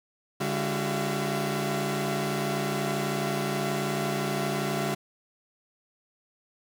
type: tone cluster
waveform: sawtooth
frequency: 144 / 202.8 / 340.8 / 373.5 / 679 Hz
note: D3 / G#3 / F4 / F#4 / F5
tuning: -34 / -41 / -42 / +16 / -49 cents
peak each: -28 / -28 / -36 / -29 / -30 dBFS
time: 0.4-4.95 s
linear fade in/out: 10 ms
effects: none